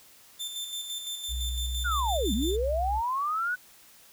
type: tone with tremolo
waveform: sawtooth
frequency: 3554 Hz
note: A7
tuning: 17 cents sharp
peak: -29 dBFS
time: 0.39-2.57 s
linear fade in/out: 20 ms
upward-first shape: square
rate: 5.9 Hz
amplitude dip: 45%
type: tone with pitch glide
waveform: sine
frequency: 62.6 to 63.33 Hz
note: B1 to B1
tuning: +24 to +44 cents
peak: -29 dBFS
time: 1.28-3.02 s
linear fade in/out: 50 ms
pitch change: +20 cents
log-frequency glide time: 1.49-1.95 s
type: linear two-way sweep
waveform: sine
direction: down then up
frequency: 1504 to 190 to 1504 Hz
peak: -26 dBFS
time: 1.84-3.56 s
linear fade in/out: 20 ms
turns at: 2.33 s
effects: white hiss -55 dBFS RMS until 4.12 s